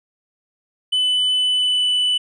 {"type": "tone with pitch glide", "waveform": "triangle", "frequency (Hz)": [3001, 2984], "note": ["F#7", "F#7"], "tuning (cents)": [24, 14], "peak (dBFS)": -14, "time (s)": [0.92, 2.18], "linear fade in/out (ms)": 10, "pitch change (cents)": -10, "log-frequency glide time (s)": [1.48, 1.86], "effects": ["resampled to 22050 Hz"]}